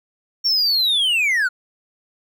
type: linear sweep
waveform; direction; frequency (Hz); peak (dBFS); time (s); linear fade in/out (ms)
triangle; down; 5550 to 1396.9; -14; 0.44-1.49; 20
effects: none